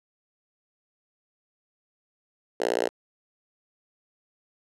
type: tone with high-pass filter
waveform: 5% pulse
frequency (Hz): 58.8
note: A#1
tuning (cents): +16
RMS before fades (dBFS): -26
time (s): 2.6-2.89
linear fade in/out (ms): 5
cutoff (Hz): 440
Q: 2.4
effects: low-pass 10000 Hz 12 dB/octave